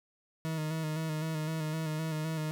40% pulse tone with vibrato, 157.4 Hz, D#3, 20 cents sharp, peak -31 dBFS, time 0.45-2.51 s, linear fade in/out 0 ms, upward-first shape square, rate 3.9 Hz, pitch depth 31 cents each way, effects none

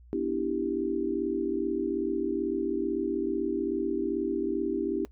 sine chord, E minor seventh, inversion second, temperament equal, 246.9 / 293.7 / 329.6 / 392 Hz, B3 / D4 / E4 / G4, 0 / 0 / 0 / 0 cents, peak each -35 / -32 / -31 / -31 dBFS, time 0.13-5.05 s, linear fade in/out 0 ms, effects noise-tail reverb RT60 0.1 s tail -21 dB re dry + added 60 Hz sine -50 dBFS peak until 5.11 s

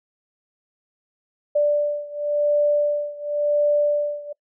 sine beating tone pair, 587.3 / 588.23 Hz, D5 / D5, 0 / +3 cents, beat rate 0.93 Hz, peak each -20 / -22 dBFS, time 1.55-4.33 s, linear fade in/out 10 ms, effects noise-tail reverb RT60 0.1 s tail -25 dB re dry

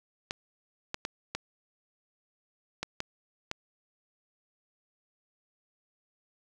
clicks, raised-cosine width 0.2 ms, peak -15 dBFS, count 7, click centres 0.309 / 0.944 / 1.051 / 1.35 / 2.83 / 3.004 / 3.514 s, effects none

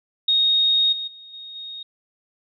sine tone with level steps, 3729 Hz, A#7, in tune, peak -15 / -26 / -40 / -35 / -32 dBFS, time 0.28-1.83 s, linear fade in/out 5 ms, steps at 0.92 / 1.07 / 1.33 / 1.55 s, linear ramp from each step 10 ms, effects none

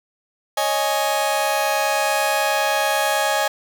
sawtooth chord, C# suspended second, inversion none, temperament just, 554.4 / 623.7 / 831.5 Hz, C#5 / D#5 / G#5, 0 / +4 / +2 cents, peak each -21 / -19 / -17 dBFS, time 0.57-3.48 s, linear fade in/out 5 ms, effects none

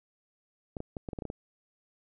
clicks, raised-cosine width 2 ms, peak -23 dBFS, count 9, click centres 0.768 / 0.804 / 0.968 / 1.088 / 1.132 / 1.188 / 1.222 / 1.253 / 1.301 s, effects none

